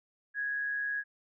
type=tone with amplitude modulation; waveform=sine; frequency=1661.2 Hz; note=G#6; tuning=in tune; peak=-29 dBFS; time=0.34-1.04 s; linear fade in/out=50 ms; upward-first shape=sine; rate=139 Hz; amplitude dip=35%; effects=none